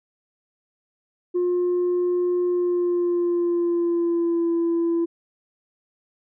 sine tone with pitch glide, 355.9 to 336.9 Hz, F4 to E4, +33 to +38 cents, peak -17 dBFS, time 1.34-5.06 s, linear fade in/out 20 ms, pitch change -95 cents, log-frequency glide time 2.45-4.51 s, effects tanh soft clip ceiling -17 dBFS

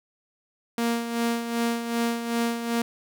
sawtooth tone with tremolo, 233.6 Hz, A#3, 4 cents sharp, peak -18 dBFS, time 0.78-2.82 s, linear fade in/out 2 ms, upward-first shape sine, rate 2.6 Hz, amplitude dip 60%, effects none

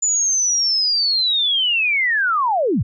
sine linear sweep, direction down, 7040 to 72.4 Hz, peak -15 dBFS, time 0.02-2.83 s, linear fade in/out 10 ms, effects none

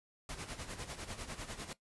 pink noise with tremolo, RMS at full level -42 dBFS, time 0.29-1.73 s, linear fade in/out 2 ms, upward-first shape sine, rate 10 Hz, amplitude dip 70%, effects noise-tail reverb RT60 0.1 s tail -17 dB re dry + resampled to 24000 Hz

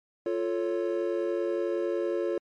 triangle chord, F augmented, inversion none, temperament equal, 349.2 / 440 / 554.4 Hz, F4 / A4 / C#5, 0 / 0 / 0 cents, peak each -27 / -30 / -30 dBFS, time 0.26-2.38 s, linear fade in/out 2 ms, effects MP3 48 kbps

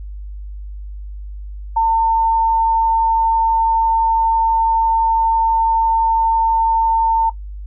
sine tone, 903 Hz, A5, 45 cents sharp, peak -11 dBFS, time 1.76-7.3 s, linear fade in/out 10 ms, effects noise-tail reverb RT60 0.1 s tail -17 dB re dry + added 50 Hz sine -27 dBFS peak until 7.66 s

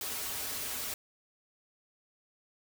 white noise with comb filter, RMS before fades -37 dBFS, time 0.01-0.94 s, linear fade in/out 2 ms, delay 5.8 ms, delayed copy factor -0.65, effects none

